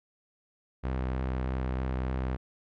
sawtooth tone with vibrato, 64.3 Hz, C2, 30 cents flat, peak -25 dBFS, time 0.83-2.37 s, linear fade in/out 20 ms, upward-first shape square, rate 3.2 Hz, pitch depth 11 cents each way, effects low-pass 2000 Hz 12 dB/octave

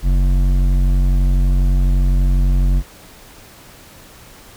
sine tone with hard clipping, 46 Hz, F#1, 9 cents flat, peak -13 dBFS, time 0.02-2.83 s, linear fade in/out 50 ms, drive 10 dB, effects pink hiss -42 dBFS RMS until 4.56 s

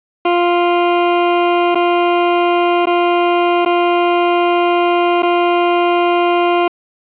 20% pulse tone with dropouts, 349.2 Hz, F4, in tune, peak -6 dBFS, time 0.25-6.68 s, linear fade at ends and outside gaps 5 ms, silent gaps 1.748-1.754 / 2.857-2.869 / 3.651-3.659 / 5.223-5.23 s, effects resampled to 8000 Hz + 7-bit

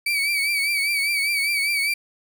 35% pulse tone with vibrato, 2288 Hz, D7, 46 cents flat, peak -18 dBFS, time 0.06-1.94 s, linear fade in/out 5 ms, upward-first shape triangle, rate 5 Hz, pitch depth 72 cents each way, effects none

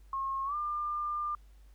sine tone with pitch glide, 1080 to 1198.3 Hz, C#6 to D6, -45 to +34 cents, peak -31 dBFS, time 0.13-1.35 s, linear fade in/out 2 ms, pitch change +179 cents, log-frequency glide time 0.45-0.55 s, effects added 50 Hz sine -53 dBFS peak until 1.74 s + pink hiss -70 dBFS RMS until 1.74 s

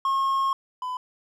triangle tone pair in turn, 1082 / 1005.1 Hz, C#6 / B5, -42 / +30 cents, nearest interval minor second, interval 128 cents, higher first, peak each -19 / -26 dBFS, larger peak first, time 0.05-0.53 / 0.82-0.97 s, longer first, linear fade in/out 2 ms, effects none

